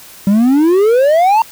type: exponential sweep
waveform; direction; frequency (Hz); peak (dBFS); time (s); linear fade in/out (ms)
triangle; up; 191.8 to 928; -5; 0.27-1.42; 2
effects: white hiss -37 dBFS RMS until 1.51 s